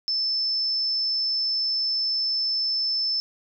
sine tone, 5274 Hz, E8, in tune, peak -22 dBFS, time 0.08-3.2 s, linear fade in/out 0 ms, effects none

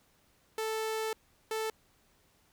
sawtooth tone bursts at uneven times, 440 Hz, A4, in tune, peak -28 dBFS, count 2, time 0.58-1.13 / 1.51-1.7 s, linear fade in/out 2 ms, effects pink hiss -68 dBFS RMS until 2.52 s

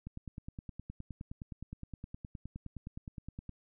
click train, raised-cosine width 5 ms, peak -30 dBFS, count 34, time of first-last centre 0.07-3.493 s, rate 9.64 Hz, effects none

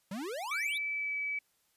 square exponential sweep, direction up, 180 to 3970 Hz, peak -37 dBFS, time 0.11-0.78 s, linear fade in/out 5 ms
sine tone with pitch glide, 2307 to 2291 Hz, D7 to D7, -31 to -44 cents, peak -32 dBFS, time 0.51-1.39 s, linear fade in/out 5 ms, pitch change -13 cents, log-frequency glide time 0.93-1.17 s
effects white hiss -73 dBFS RMS until 1.76 s + resampled to 32000 Hz

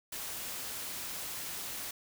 white noise, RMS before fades -40 dBFS, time 0.12-1.91 s, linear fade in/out 5 ms, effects none

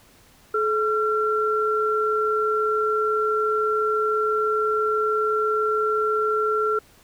sine tone pair together, 429.3 / 1363 Hz, A4 / F6, -43 / -43 cents, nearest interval octave + minor sixth, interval 2000 cents, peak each -22 dBFS, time 0.54-6.79 s, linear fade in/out 5 ms, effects pink hiss -54 dBFS RMS until 7.03 s

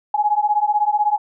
sine beating tone pair, 830 / 846 Hz, G#5 / G#5, -1 / +32 cents, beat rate 16 Hz, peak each -18 dBFS, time 0.14-1.18 s, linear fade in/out 5 ms, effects none

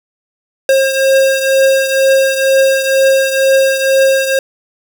square beating tone pair, 536 / 538.1 Hz, C5 / C5, +42 / +48 cents, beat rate 2.1 Hz, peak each -10 / -16 dBFS, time 0.69-4.39 s, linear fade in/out 2 ms, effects none

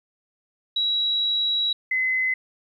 sine tone pair in turn, 3883 / 2038 Hz, B7 / C7, -30 / -46 cents, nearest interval major seventh, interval 1116 cents, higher first, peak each -20 / -20 dBFS, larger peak neither, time 0.76-1.73 / 1.91-2.34 s, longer first, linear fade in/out 5 ms, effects 10-bit

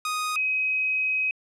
sawtooth / sine tone pair in turn, 1244.5 / 2532 Hz, D#6 / D#7, 0 / +30 cents, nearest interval octave, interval 1230 cents, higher second, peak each -22 dBFS, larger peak neither, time 0.05-0.36 / 0.36-1.31 s, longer second, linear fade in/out 2 ms, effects low-pass 12000 Hz 12 dB/octave

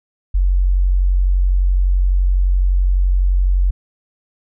sine tone, 45.9 Hz, F#1, 13 cents flat, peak -11 dBFS, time 0.34-3.71 s, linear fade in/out 10 ms, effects none

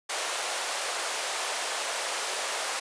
pink high-pass noise, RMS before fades -31 dBFS, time 0.09-2.8 s, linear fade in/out 10 ms, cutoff 520 Hz, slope 24 dB/octave, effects resampled to 22050 Hz

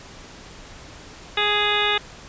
harmonic tone with a mistuned harmonic, 415.3 Hz, G#4, in tune, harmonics 1 / 2 / 3 / 4 / 5 / 6 / 7 / 8 / 9, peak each -27 / -27 / -27 / -27 / -27 / -27 / -27 / -27 / -27 dBFS, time 1.37-1.98 s, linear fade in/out 5 ms, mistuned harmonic 8, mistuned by +71 cents, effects pink hiss -42 dBFS RMS until 2.28 s + resampled to 16000 Hz

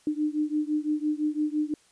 sine beating tone pair, 300 / 305.9 Hz, D4 / D#4, +37 / -29 cents, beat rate 5.9 Hz, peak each -27 / -28 dBFS, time 0.07-1.74 s, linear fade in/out 2 ms, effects white hiss -61 dBFS RMS until 1.91 s + resampled to 22050 Hz

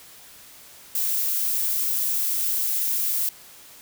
violet noise, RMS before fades -24 dBFS, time 0.95-3.29 s, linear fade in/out 2 ms, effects white hiss -47 dBFS RMS until 3.81 s

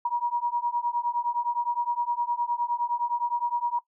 sine beating tone pair, 951 / 960.7 Hz, A#5 / B5, +34 / -48 cents, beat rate 9.7 Hz, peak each -27 dBFS, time 0.05-3.79 s, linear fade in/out 5 ms, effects noise-tail reverb RT60 0.1 s tail -19 dB re dry

